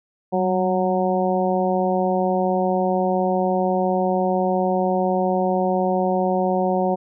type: harmonic tone with a mistuned harmonic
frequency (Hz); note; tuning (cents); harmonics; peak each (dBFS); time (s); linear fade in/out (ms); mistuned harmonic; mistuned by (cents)
184.3; F#3; -7; 1 / 2 / 3 / 4 / 5; -23 / -24 / -23 / -23 / -29; 0.32-6.96; 20; 1; +39
effects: none